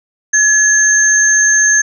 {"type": "tone pair together", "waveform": "sine", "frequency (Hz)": [1700, 6348], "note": ["G#6", "G8"], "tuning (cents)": [40, 21], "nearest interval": "octave + major seventh", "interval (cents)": 2281, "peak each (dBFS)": -10, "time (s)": [0.33, 1.82], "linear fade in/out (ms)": 10, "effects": []}